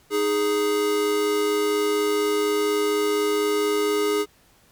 square tone pair together, 311.1 / 415.3 Hz, D#4 / G#4, 0 / 0 cents, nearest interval perfect fourth, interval 500 cents, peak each -28 / -21 dBFS, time 0.1-4.26 s, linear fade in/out 50 ms, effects pink hiss -57 dBFS RMS until 4.71 s + MP3 96 kbps

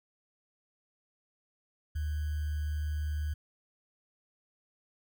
sine tone with sample-and-hold, 75.5 Hz, D2, 48 cents sharp, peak -30 dBFS, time 1.95-3.34 s, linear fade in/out 10 ms, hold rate 1575 Hz, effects none

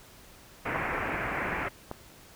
white low-pass noise, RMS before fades -32 dBFS, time 0.65-1.69 s, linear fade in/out 10 ms, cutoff 2300 Hz, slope 48 dB/octave
click train, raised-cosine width 1 ms, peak -21 dBFS, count 4, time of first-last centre 0.76-1.914 s, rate 2.6 Hz
effects pink hiss -53 dBFS RMS until 2.35 s

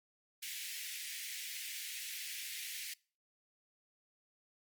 pink high-pass noise, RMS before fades -44 dBFS, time 0.42-2.94 s, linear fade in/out 10 ms, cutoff 1900 Hz, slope 48 dB/octave, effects noise-tail reverb RT60 0.4 s tail -24 dB re dry + Opus 32 kbps

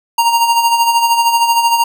square tone with tremolo, 932.3 Hz, A#5, in tune, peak -8 dBFS, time 0.18-1.84 s, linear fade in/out 5 ms, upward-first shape sine, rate 13 Hz, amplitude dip 55%, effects none

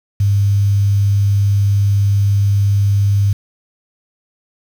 sine tone with quantisation, 100.4 Hz, G2, 42 cents sharp, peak -10 dBFS, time 0.2-3.33 s, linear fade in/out 5 ms, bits 6, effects none

